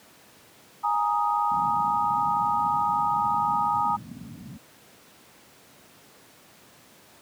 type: chord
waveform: sine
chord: Ab suspended second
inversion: none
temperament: just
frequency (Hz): 830.6 / 934.4 / 1245.9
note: Ab5 / Bb5 / Eb6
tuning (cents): 0 / +4 / +2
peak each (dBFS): -26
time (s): 0.83-3.97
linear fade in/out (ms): 20
type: low-pass noise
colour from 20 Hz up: white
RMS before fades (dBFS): -37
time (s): 1.51-4.58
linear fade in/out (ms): 10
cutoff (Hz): 250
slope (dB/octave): 48
effects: pink hiss -53 dBFS RMS until 7.21 s + high-pass 150 Hz 12 dB/octave